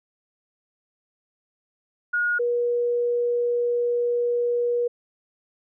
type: tone pair in turn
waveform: sine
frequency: 1440 / 480.5 Hz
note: F#6 / B4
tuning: -47 / -48 cents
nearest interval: octave + perfect fifth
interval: 1901 cents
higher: first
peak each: -20 dBFS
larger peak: neither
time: 2.13-2.39 / 2.39-4.88 s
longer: second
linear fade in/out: 10 ms
effects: none